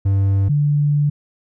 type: tone pair in turn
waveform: triangle / sine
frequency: 98 / 146.3 Hz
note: G2 / D3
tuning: 0 / -6 cents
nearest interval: perfect fifth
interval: 694 cents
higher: second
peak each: -11 / -13 dBFS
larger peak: first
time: 0.05-0.49 / 0.49-1.1 s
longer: second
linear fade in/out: 10 ms
effects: none